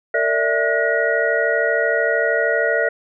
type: tone cluster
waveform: sine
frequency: 456.1 / 584 / 657 / 1448 / 1900 Hz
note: A#4 / D5 / E5 / F#6 / A#6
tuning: -38 / -10 / -6 / -38 / +33 cents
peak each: -22 dBFS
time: 0.14-2.89 s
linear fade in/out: 5 ms
effects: none